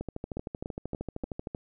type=two click trains; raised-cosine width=2 ms; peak=-21 / -21 dBFS; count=21 / 4; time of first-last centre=0.01-1.548 / 0.37-1.237 s; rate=13 / 3.46 Hz; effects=none